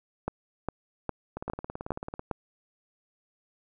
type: two click trains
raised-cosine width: 1 ms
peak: -15 / -21 dBFS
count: 6 / 16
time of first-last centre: 0.28-2.313 / 1.37-2.194 s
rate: 2.46 / 18.2 Hz
effects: none